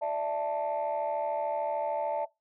sine chord, D suspended second, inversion none, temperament just, 587.3 / 660.7 / 881 Hz, D5 / E5 / A5, 0 / +4 / +2 cents, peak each -31 dBFS, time 0.01-2.26 s, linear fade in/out 20 ms, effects noise-tail reverb RT60 0.2 s tail -21 dB re dry + tanh soft clip ceiling -23 dBFS

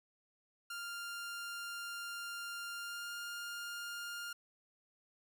sawtooth tone with pitch glide, 1397 to 1407.5 Hz, F6 to F6, 0 to +13 cents, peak -38 dBFS, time 0.7-4.33 s, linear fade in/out 5 ms, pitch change +13 cents, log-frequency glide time 2.74-3.12 s, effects none

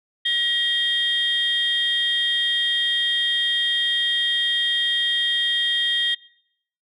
sine tone cluster, 1900 / 3219 / 3647 Hz, A#6 / G7 / A#7, +33 / +45 / -39 cents, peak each -25 / -19 / -26 dBFS, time 0.25-6.15 s, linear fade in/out 10 ms, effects noise-tail reverb RT60 0.7 s tail -21 dB re dry + tanh soft clip ceiling -12 dBFS

